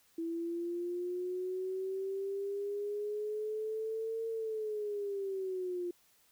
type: linear two-way sweep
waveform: sine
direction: up then down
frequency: 329.6 to 453.8 to 348.7 Hz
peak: -34 dBFS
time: 0.18-5.91 s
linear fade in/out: 5 ms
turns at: 4.28 s
effects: white hiss -68 dBFS RMS until 6.31 s